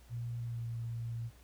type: tone with pitch glide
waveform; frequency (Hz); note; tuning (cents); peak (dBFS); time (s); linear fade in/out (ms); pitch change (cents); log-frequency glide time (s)
sine; 118.6 to 116.36; A#2 to A#2; +30 to -3; -36; 0.09-1.31; 50; -33; 0.38-0.68
effects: added 60 Hz sine -57 dBFS peak until 1.43 s + pink hiss -64 dBFS RMS until 1.43 s